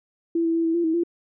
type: tone with pitch steps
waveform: sine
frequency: 334.2 / 329.4 / 331.7 / 327.3 / 342.1 / 321.4 / 341.9 Hz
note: E4 / E4 / E4 / E4 / F4 / E4 / F4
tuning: +24 / -1 / +11 / -12 / -36 / -44 / -37 cents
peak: -19 dBFS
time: 0.35-1.036 s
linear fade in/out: 5 ms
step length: 98 ms
effects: none